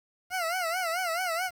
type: tone with vibrato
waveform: 20% pulse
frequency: 698.5 Hz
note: F5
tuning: in tune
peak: -23 dBFS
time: 0.3-1.51 s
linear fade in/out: 50 ms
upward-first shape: sine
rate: 4.6 Hz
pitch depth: 130 cents each way
effects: 9-bit